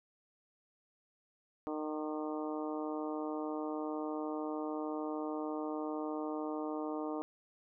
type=harmonic tone with a mistuned harmonic; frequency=153.5 Hz; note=D#3; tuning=23 cents flat; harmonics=2 / 3 / 4 / 5 / 6 / 7 / 8; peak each=-38 / -42 / -44 / -46 / -48 / -49 / -50 dBFS; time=1.67-7.22 s; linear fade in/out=0 ms; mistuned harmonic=8; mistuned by=-24 cents; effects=none